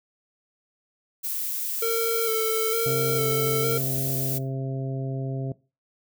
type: noise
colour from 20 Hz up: violet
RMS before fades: -29 dBFS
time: 1.23-4.39 s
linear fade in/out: 20 ms
type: tone with vibrato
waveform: square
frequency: 450.5 Hz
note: A4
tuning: 41 cents sharp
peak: -24 dBFS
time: 1.82-3.78 s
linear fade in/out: 5 ms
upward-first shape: square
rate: 1.1 Hz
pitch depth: 26 cents each way
type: harmonic tone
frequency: 133.6 Hz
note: C3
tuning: 36 cents sharp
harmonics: 1 / 2 / 3 / 4 / 5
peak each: -27 / -36 / -38 / -42 / -40 dBFS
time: 2.86-5.52 s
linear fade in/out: 2 ms
effects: noise-tail reverb RT60 0.3 s tail -20 dB re dry